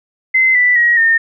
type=tone with pitch steps; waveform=sine; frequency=2059 / 1977.4 / 1899 / 1823.8 Hz; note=C7 / B6 / A#6 / A#6; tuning=-28 / +2 / +32 / -38 cents; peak=-8 dBFS; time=0.34-1.18 s; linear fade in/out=10 ms; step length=210 ms; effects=none